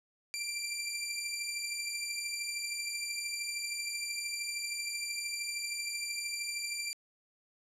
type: beating tone pair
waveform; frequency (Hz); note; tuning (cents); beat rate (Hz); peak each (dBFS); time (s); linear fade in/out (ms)
15% pulse; 2349 / 2362; D7 / D7; 0 / +9; 13; -35 / -29; 0.34-6.93; 0
effects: low-pass 11000 Hz 12 dB/octave